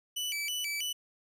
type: tone with vibrato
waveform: sawtooth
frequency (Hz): 2620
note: E7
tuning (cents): -11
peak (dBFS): -29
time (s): 0.16-0.93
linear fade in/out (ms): 10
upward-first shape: square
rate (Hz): 3.1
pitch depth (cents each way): 220
effects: none